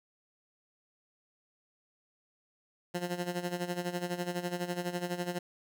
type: tone with tremolo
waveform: 15% pulse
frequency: 176.5 Hz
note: F3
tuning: 19 cents sharp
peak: -24 dBFS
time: 2.94-5.39 s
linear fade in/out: 10 ms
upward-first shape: sine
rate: 12 Hz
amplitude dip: 75%
effects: none